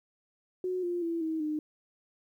sine tone with pitch steps, 366.9 / 350.3 / 334.5 / 319.4 / 305 Hz, F#4 / F4 / E4 / D#4 / D#4, -15 / +5 / +25 / +45 / -34 cents, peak -29 dBFS, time 0.64-1.59 s, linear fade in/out 2 ms, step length 190 ms, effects 11-bit

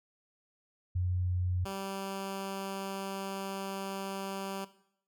sine / 10% pulse tone pair in turn, 90.3 / 194.57 Hz, F#2 / G3, -42 / -13 cents, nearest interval octave + minor second, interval 1329 cents, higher second, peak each -28 dBFS, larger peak neither, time 0.95-1.65 / 1.65-4.65 s, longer second, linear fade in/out 10 ms, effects noise-tail reverb RT60 0.7 s tail -17 dB re dry

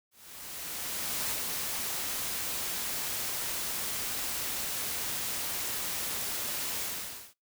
white noise with ADSR envelope, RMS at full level -32 dBFS, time 0.11-7.34 s, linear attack 1200 ms, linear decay 53 ms, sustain -2 dB, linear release 520 ms, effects noise-tail reverb RT60 0.2 s tail -23 dB re dry

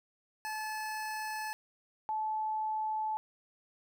25% pulse / sine tone pair in turn, 864 / 867 Hz, A5 / A5, -32 / -26 cents, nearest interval unison, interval 6 cents, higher second, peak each -32 / -31 dBFS, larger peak second, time 0.45-1.53 / 2.09-3.17 s, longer neither, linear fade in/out 0 ms, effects none

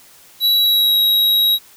square tone with pitch glide, 3918 to 3835 Hz, B7 to A#7, -15 to +48 cents, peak -12 dBFS, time 0.4-1.59 s, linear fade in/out 50 ms, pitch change -37 cents, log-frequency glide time 0.51-0.99 s, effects white hiss -46 dBFS RMS until 1.76 s

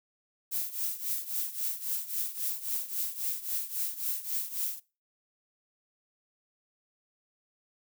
violet noise with tremolo, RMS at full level -30 dBFS, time 0.51-4.8 s, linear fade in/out 20 ms, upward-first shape triangle, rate 3.7 Hz, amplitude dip 85%, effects noise-tail reverb RT60 0.3 s tail -20 dB re dry

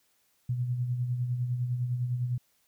sine tone with tremolo, 123.47 Hz, B2, in tune, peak -25 dBFS, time 0.49-2.38 s, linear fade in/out 5 ms, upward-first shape sine, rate 9.9 Hz, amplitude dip 50%, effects white hiss -70 dBFS RMS until 2.67 s

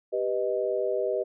sine chord, G augmented, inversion none, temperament equal, 392 / 493.9 / 622.3 Hz, G4 / B4 / D#5, 0 / 0 / 0 cents, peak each -29 dBFS, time 0.12-1.24 s, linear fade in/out 20 ms, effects none

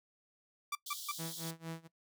sawtooth tone bursts, 1170 Hz, D6, 7 cents flat, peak -31 dBFS, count 3, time 0.72-1.116 s, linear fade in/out 5 ms, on 32 ms, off 150 ms
pink high-pass noise, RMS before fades -45 dBFS, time 0.86-1.51 s, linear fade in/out 5 ms, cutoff 3200 Hz, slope 96 dB/octave
sawtooth tone with tremolo, 163.8 Hz, E3, 11 cents flat, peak -35 dBFS, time 1.18-1.88 s, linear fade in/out 20 ms, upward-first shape sine, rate 4.3 Hz, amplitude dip 95%
effects noise-tail reverb RT60 0.1 s tail -20 dB re dry

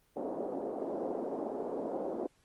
pink band-pass noise, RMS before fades -37 dBFS, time 0.16-2.27 s, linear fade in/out 10 ms, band 290 to 670 Hz, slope 24 dB/octave, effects pink hiss -70 dBFS RMS until 2.44 s + Opus 24 kbps

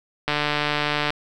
click train, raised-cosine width 0.3 ms, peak -6 dBFS, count 123, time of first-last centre 0.28-1.104 s, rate 148 Hz, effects none

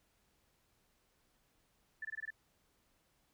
sine tone bursts, 1760 Hz, A6, in tune, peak -39 dBFS, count 6, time 2.02-2.305 s, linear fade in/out 5 ms, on 30 ms, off 21 ms, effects pink hiss -75 dBFS RMS until 3.33 s

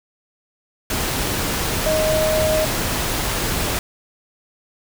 sine tone in noise, 625 Hz, D#5, 8 cents sharp, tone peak -17 dBFS, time 1.86-2.65 s, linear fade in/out 2 ms, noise pink, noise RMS -22 dBFS, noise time 0.9-3.79 s, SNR +2 dB, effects none

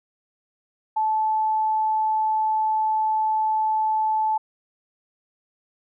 sine tone, 870 Hz, A5, 20 cents flat, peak -19 dBFS, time 0.96-4.38 s, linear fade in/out 10 ms, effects none

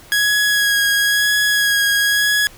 sawtooth tone with vibrato, 1661.2 Hz, G#6, in tune, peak -10 dBFS, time 0.12-2.47 s, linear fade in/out 0 ms, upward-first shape sine, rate 0.99 Hz, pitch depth 18 cents each way, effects pink hiss -43 dBFS RMS until 2.57 s

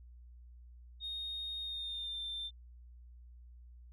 sine tone with pitch glide, 3711 to 3574 Hz, A#7 to A7, -9 to +26 cents, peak -37 dBFS, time 1-2.51 s, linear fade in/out 50 ms, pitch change -65 cents, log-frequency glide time 1.62-2.21 s, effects tanh soft clip ceiling -34 dBFS + added 60 Hz sine -52 dBFS peak until 3.92 s

